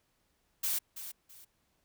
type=noise with echo; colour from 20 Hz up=blue; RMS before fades=-32 dBFS; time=0.63-0.79 s; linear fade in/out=10 ms; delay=330 ms; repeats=2; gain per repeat=-11 dB; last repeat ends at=1.45 s; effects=pink hiss -75 dBFS RMS until 1.84 s